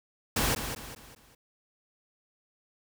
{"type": "noise with echo", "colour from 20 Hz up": "pink", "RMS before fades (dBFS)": -27, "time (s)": [0.36, 0.55], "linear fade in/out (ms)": 5, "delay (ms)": 200, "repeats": 4, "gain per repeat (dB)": -8, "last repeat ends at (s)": 1.35, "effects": []}